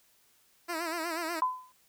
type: tone with vibrato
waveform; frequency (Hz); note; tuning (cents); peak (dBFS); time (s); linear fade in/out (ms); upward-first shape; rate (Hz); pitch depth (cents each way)
10% pulse; 332; E4; +12; -24; 0.68-1.41; 20; sine; 8.2; 92
type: tone with exponential decay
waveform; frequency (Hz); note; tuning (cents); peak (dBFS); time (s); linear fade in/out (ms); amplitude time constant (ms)
sine; 1014; B5; +45; -21; 1.42-1.72; 1; 65
effects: white hiss -66 dBFS RMS until 1.88 s